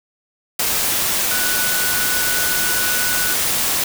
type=tone in noise; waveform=sine; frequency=1480 Hz; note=F#6; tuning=in tune; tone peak=-23 dBFS; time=1.31-3.34 s; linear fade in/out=5 ms; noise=white; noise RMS=-19 dBFS; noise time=0.59-3.84 s; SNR=-7 dB; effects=none